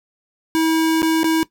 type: tone with dropouts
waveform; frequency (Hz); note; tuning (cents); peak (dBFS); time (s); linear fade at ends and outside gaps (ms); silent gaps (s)
square; 322.2; E4; -39; -15; 0.55-1.43; 0; 1.02-1.029 / 1.232-1.243
effects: noise-tail reverb RT60 0.1 s tail -17 dB re dry